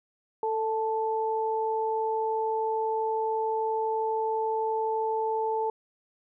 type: tone pair together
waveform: sine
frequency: 444.1 / 877 Hz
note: A4 / A5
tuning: +16 / -6 cents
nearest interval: octave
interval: 1178 cents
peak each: -28 dBFS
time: 0.43-5.7 s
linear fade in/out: 2 ms
effects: none